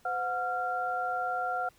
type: tone cluster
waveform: sine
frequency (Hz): 509 / 727 / 1382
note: C5 / F#5 / F6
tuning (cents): -48 / -31 / -19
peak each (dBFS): -39 / -31 / -33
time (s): 0.05-1.69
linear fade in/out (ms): 5
effects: pink hiss -63 dBFS RMS until 1.78 s